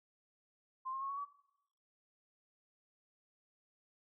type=tone with pitch steps; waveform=sine; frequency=1046.5 / 1069.1 / 1092.2 / 1115.8 / 1139.9 Hz; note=C6 / C6 / C#6 / C#6 / C#6; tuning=0 / +37 / -26 / +11 / +48 cents; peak=-38 dBFS; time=0.85-1.255 s; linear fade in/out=20 ms; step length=81 ms; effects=noise-tail reverb RT60 0.8 s tail -19 dB re dry